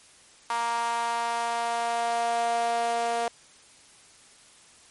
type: tone with high-pass filter sweep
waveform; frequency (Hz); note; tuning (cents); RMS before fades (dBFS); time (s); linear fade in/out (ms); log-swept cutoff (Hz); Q
sawtooth; 233.9; A#3; +6; -27; 0.5-3.28; 0; 960 to 610; 4.5
effects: white hiss -54 dBFS RMS until 4.9 s + MP3 48 kbps